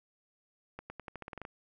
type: accelerating click train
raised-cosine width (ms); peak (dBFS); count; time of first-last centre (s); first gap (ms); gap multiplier
0.5; -27; 11; 0.79-1.451; 110; 0.88
effects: none